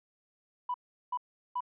sine tone bursts, 987.8 Hz, B5, in tune, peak -29 dBFS, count 3, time 0.69-1.606 s, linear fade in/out 5 ms, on 52 ms, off 380 ms, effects tanh soft clip ceiling -25 dBFS

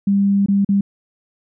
sine tone with dropouts, 199 Hz, G3, 26 cents sharp, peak -12 dBFS, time 0.07-0.81 s, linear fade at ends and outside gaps 5 ms, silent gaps 0.461-0.484 / 0.648-0.689 s, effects none

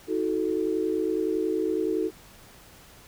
sine chord, D# diminished, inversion none, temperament equal with one note detuned, 318.4 / 370 / 440 Hz, D#4 / F#4 / A4, +40 / 0 / 0 cents, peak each -28 dBFS, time 0.07-2.11 s, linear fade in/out 50 ms, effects pink hiss -51 dBFS RMS until 3.07 s

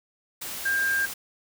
sine tone in noise, 1600 Hz, G6, 35 cents sharp, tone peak -22 dBFS, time 0.65-1.06 s, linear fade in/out 10 ms, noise white, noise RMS -35 dBFS, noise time 0.41-1.14 s, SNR +10 dB, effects none

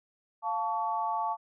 sine chord, F augmented, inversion none, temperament equal with one note detuned, 698.5 / 880 / 1128.8 Hz, F5 / A5 / C#6, 0 / 0 / +31 cents, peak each -35 / -30 / -34 dBFS, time 0.42-1.37 s, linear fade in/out 50 ms, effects none

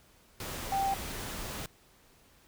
sine tone in noise, 784 Hz, G5, in tune, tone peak -27 dBFS, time 0.72-0.94 s, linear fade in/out 2 ms, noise pink, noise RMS -39 dBFS, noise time 0.4-1.66 s, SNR +9 dB, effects pink hiss -62 dBFS RMS until 2.47 s

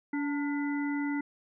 harmonic tone with a mistuned harmonic, 286.3 Hz, D4, 44 cents flat, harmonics 1 / 3 / 5 / 7, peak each -29 / -41 / -43 / -40 dBFS, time 0.13-1.21 s, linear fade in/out 5 ms, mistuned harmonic 3, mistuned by +63 cents, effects none

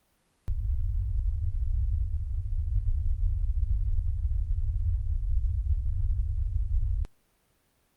pink low-pass noise, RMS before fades -27 dBFS, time 0.48-7.05 s, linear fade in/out 0 ms, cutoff 100 Hz, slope 96 dB/octave, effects pink hiss -69 dBFS RMS until 7.96 s + Opus 32 kbps

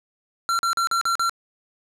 square tone bursts, 1364 Hz, F6, 41 cents flat, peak -20 dBFS, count 6, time 0.49-1.295 s, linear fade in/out 0 ms, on 100 ms, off 41 ms, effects low-pass 10000 Hz 12 dB/octave

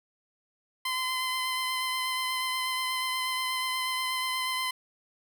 15% pulse tone with vibrato, 1029 Hz, C6, 29 cents flat, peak -22 dBFS, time 0.85-4.71 s, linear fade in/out 5 ms, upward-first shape sine, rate 8.3 Hz, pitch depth 15 cents each way, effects none

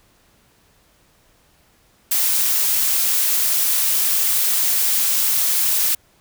blue noise, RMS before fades -18 dBFS, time 2.11-5.95 s, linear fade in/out 5 ms, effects pink hiss -57 dBFS RMS until 6.2 s

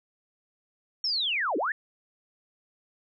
sine linear two-way sweep, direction down then up, 5520 to 261.3 to 1866 Hz, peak -25 dBFS, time 1.04-1.72 s, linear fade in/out 2 ms, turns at 1.57 s, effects none

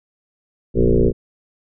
sine tone with frequency modulation, 189.8 Hz, F#3, 44 cents sharp, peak -11 dBFS, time 0.74-1.13 s, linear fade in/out 50 ms, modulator 58.5 Hz, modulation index 4.7, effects none

